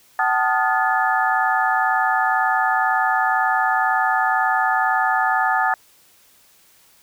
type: tone cluster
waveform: sine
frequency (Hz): 756 / 878 / 1240 / 1420 / 1725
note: F#5 / A5 / D#6 / F6 / A6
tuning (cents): +37 / -4 / -6 / +28 / -35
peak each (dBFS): -21 / -22 / -23 / -26 / -22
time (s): 0.19-5.74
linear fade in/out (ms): 2
effects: white hiss -54 dBFS RMS until 7.02 s